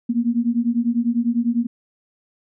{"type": "beating tone pair", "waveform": "sine", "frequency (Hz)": [231.1, 241.1], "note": ["A#3", "B3"], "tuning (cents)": [-15, -41], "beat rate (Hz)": 10, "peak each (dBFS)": -20, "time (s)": [0.09, 1.67], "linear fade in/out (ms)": 10, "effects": []}